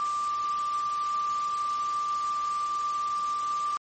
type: tone in noise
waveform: sine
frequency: 1181 Hz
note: D6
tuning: 9 cents sharp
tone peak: -26 dBFS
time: 0-3.77 s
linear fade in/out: 0 ms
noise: white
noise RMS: -42 dBFS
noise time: 0-3.77 s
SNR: +13 dB
effects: MP3 32 kbps